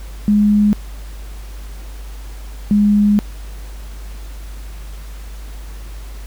sine tone pair in turn, 208 / 206.7 Hz, G#3 / G#3, +3 / -8 cents, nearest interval unison, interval 11 cents, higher first, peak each -9 dBFS, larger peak neither, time 0.28-0.73 / 2.71-3.19 s, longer second, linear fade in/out 0 ms, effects added 50 Hz sine -28 dBFS peak until 6.26 s + pink hiss -42 dBFS RMS until 6.26 s

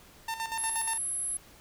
sawtooth tone with tremolo, 901 Hz, A5, 41 cents sharp, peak -27 dBFS, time 0.28-0.98 s, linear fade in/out 5 ms, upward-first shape square, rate 8.4 Hz, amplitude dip 65%
sine tone, 10870 Hz, F9, 48 cents flat, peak -30 dBFS, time 0.58-1.37 s, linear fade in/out 2 ms
effects pink hiss -55 dBFS RMS until 1.6 s

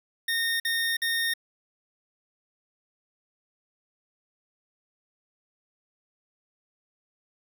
25% pulse tone bursts, 1840 Hz, A#6, 23 cents flat, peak -21 dBFS, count 3, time 0.28-1.338 s, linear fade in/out 5 ms, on 320 ms, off 49 ms, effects none

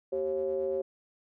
triangle ring-modulated tone, 77.9 Hz, D#2, 3 cents sharp, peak -23 dBFS, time 0.12-0.82 s, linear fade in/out 10 ms, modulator 463 Hz, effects none

